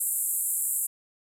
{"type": "band-pass noise", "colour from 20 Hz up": "pink", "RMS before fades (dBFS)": -28, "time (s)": [0, 0.87], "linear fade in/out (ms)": 10, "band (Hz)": [7600, 14000], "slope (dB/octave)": 96, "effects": []}